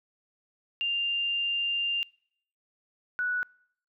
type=tone pair in turn; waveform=sine; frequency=2794 / 1474.9 Hz; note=F7 / F#6; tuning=0 / -6 cents; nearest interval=major seventh; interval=1106 cents; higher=first; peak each=-26 dBFS; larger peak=neither; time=0.81-2.03 / 3.19-3.43 s; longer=first; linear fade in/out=0 ms; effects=noise-tail reverb RT60 0.7 s tail -26 dB re dry